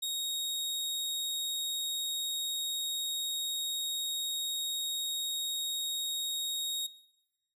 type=tone; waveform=sawtooth; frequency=3756 Hz; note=A#7; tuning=12 cents sharp; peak=-29 dBFS; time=0.02-6.87 s; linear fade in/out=10 ms; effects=noise-tail reverb RT60 1.0 s tail -19 dB re dry + resampled to 32000 Hz